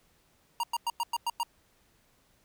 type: tone bursts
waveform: square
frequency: 940 Hz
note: A#5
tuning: 14 cents sharp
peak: -28 dBFS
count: 7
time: 0.6-1.432 s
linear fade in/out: 2 ms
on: 34 ms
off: 99 ms
effects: pink hiss -67 dBFS RMS until 2.44 s